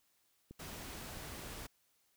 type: click train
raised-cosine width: 3 ms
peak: -37 dBFS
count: 5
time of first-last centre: 0.51-1.393 s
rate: 4.53 Hz
type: noise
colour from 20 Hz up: pink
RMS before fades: -47 dBFS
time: 0.59-1.67 s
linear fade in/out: 10 ms
effects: white hiss -75 dBFS RMS until 2.16 s